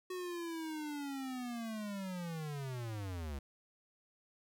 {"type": "linear sweep", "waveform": "square", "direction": "down", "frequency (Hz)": [370, 66.6], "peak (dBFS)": -40, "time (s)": [0.1, 3.39], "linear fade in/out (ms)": 5, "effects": []}